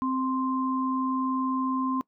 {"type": "tone pair together", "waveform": "sine", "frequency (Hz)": [261.4, 1046.5], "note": ["C4", "C6"], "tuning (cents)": [-1, 0], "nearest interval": "2 octaves", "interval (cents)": 2401, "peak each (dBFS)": [-26, -29], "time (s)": [0.02, 2.01], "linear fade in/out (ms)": 0, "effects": ["noise-tail reverb RT60 0.1 s tail -23 dB re dry"]}